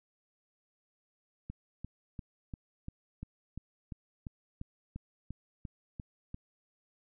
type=click train; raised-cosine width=5 ms; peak=-28 dBFS; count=15; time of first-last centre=1.5-6.344 s; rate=2.89 Hz; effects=none